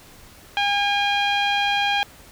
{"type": "tone with low-pass filter", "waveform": "sawtooth", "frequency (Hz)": 810, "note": "G#5", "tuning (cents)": -43, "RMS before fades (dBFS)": -21, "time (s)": [0.57, 2.03], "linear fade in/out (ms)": 0, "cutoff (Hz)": 3100, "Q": 3.2, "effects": ["pink hiss -47 dBFS RMS until 2.31 s"]}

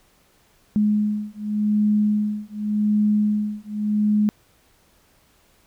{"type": "beating tone pair", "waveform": "sine", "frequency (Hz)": [209.7, 210.57], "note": ["G#3", "G#3"], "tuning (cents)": [17, 24], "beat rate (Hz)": 0.87, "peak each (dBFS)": -21, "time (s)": [0.76, 4.29], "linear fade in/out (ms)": 0, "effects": ["pink hiss -59 dBFS RMS until 5.66 s"]}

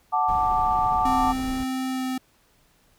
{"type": "chord", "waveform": "sine", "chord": "D major", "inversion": "first", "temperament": "equal", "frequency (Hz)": [740, 880, 1174.7], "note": ["F#5", "A5", "D6"], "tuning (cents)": [0, 0, 0], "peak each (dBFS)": [-24, -23, -24], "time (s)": [0.12, 1.33], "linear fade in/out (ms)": 20}
{"type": "noise", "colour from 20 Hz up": "brown", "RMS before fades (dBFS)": -34, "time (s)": [0.28, 1.64], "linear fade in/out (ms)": 5}
{"type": "tone with pitch glide", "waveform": "square", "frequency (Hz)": [260.3, 258.4], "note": ["C4", "C4"], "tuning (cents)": [-9, -21], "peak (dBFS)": -26, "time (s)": [1.05, 2.18], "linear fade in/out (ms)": 5, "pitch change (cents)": -12, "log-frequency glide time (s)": [1.9, 2.04]}
{"effects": ["pink hiss -62 dBFS RMS until 2.98 s"]}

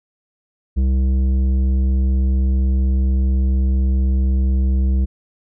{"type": "tone with tanh clipping", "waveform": "sine", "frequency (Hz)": 65.41, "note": "C2", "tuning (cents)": 0, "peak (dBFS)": -15, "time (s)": [0.76, 5.06], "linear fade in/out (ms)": 20, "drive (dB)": 10, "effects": []}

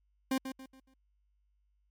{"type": "tone with echo", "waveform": "40% pulse", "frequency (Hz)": 264, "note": "C4", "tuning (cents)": 16, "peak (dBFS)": -27, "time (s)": [0.31, 0.38], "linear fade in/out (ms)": 5, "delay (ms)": 140, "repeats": 4, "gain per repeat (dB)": -9, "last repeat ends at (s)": 0.94, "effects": ["added 50 Hz sine -70 dBFS peak until 1.9 s", "MP3 96 kbps"]}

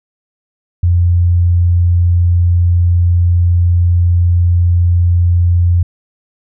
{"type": "tone", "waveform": "sine", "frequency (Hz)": 87.31, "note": "F2", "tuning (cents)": 0, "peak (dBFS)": -7, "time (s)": [0.83, 5.83], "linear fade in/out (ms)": 5, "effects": []}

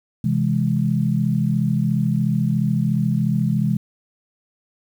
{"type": "chord", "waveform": "sine", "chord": "C augmented", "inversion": "none", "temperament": "equal", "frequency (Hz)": [130.81, 164.81, 207.7], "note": ["C3", "E3", "G#3"], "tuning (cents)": [0, 0, 0], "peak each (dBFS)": -21, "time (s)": [0.24, 3.77], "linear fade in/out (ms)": 5, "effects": ["8-bit"]}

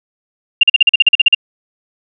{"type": "tone bursts", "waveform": "sine", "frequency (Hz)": 2794, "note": "F7", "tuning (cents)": 0, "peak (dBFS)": -3, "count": 12, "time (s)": [0.61, 1.348], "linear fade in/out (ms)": 5, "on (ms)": 23, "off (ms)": 42, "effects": []}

